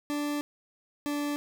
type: tone pair in turn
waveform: 40% pulse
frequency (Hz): 292.8 / 291.1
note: D4 / D4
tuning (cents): -5 / -15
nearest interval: unison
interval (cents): 10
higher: first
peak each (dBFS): -28 / -28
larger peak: neither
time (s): 0.1-0.41 / 1.06-1.36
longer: first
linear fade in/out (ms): 0
effects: none